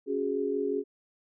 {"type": "chord", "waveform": "sine", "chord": "C# suspended fourth", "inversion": "none", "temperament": "equal", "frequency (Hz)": [277.2, 370, 415.3], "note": ["C#4", "F#4", "G#4"], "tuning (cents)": [0, 0, 0], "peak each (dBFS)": [-33, -33, -29], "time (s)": [0.06, 0.84], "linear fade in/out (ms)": 50, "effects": []}